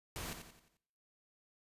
pink noise with echo, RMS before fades -43 dBFS, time 0.16-0.33 s, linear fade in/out 0 ms, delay 88 ms, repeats 5, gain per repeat -7 dB, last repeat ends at 0.77 s, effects noise-tail reverb RT60 0.9 s tail -25 dB re dry + resampled to 32000 Hz

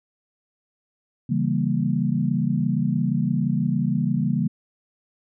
sine chord, C# diminished seventh, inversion none, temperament equal, 138.59 / 164.81 / 196 / 233.1 Hz, C#3 / E3 / G3 / Bb3, 0 / 0 / 0 / 0 cents, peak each -25 dBFS, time 1.29-4.48 s, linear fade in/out 10 ms, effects none

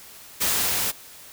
white noise with level ramp, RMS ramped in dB -22 to -25 dBFS, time 0.4-0.92 s, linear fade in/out 20 ms, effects white hiss -45 dBFS RMS until 1.32 s

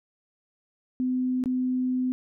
sine tone with dropouts, 254.3 Hz, C4, 49 cents flat, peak -23 dBFS, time 1-2.12 s, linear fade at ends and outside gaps 0 ms, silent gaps 1.439-1.458 s, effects none

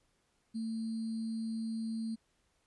sine tone with sample-and-hold, 224.3 Hz, A3, 34 cents sharp, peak -34 dBFS, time 0.54-2.16 s, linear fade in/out 20 ms, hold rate 4410 Hz, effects pink hiss -75 dBFS RMS until 2.66 s + resampled to 24000 Hz

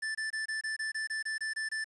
square tone bursts, 1760 Hz, A6, in tune, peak -33 dBFS, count 12, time 0.02-1.844 s, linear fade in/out 10 ms, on 130 ms, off 24 ms, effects resampled to 24000 Hz + 10-bit

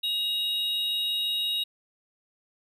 triangle tone pair together, 2849 / 3795 Hz, F7 / A#7, +34 / +30 cents, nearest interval perfect fourth, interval 496 cents, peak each -30 / -25 dBFS, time 0.03-1.64 s, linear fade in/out 10 ms, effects none

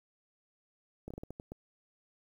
slowing click train, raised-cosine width 2 ms, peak -29 dBFS, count 8, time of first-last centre 1.08-1.52 s, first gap 25 ms, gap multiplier 1.3, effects 10-bit

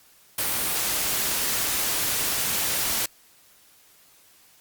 white noise, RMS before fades -25 dBFS, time 0.38-3.06 s, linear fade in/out 5 ms, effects white hiss -56 dBFS RMS until 4.6 s + Opus 48 kbps

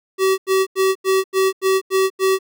square tone bursts, 381.9 Hz, G4, 45 cents flat, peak -14 dBFS, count 8, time 0.18-2.389 s, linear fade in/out 50 ms, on 200 ms, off 87 ms, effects none

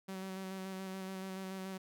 sawtooth tone with vibrato, 189.9 Hz, F#3, 45 cents sharp, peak -37 dBFS, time 0.08-1.78 s, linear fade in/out 10 ms, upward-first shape square, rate 7 Hz, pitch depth 16 cents each way, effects none

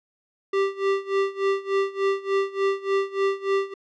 square tone with tremolo, 392 Hz, G4, in tune, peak -19 dBFS, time 0.53-3.74 s, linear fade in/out 5 ms, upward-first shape sine, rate 3.4 Hz, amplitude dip 90%, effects low-pass 3000 Hz 12 dB/octave

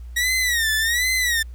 sawtooth tone with vibrato, 1893 Hz, A#6, 26 cents sharp, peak -15 dBFS, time 0.16-1.43 s, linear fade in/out 10 ms, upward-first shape sine, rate 1.3 Hz, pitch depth 140 cents each way, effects added 60 Hz sine -33 dBFS peak until 1.54 s + pink hiss -60 dBFS RMS until 1.54 s

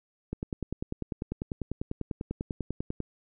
click train, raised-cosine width 3 ms, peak -19 dBFS, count 28, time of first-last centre 0.33-3.003 s, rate 10.1 Hz, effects none

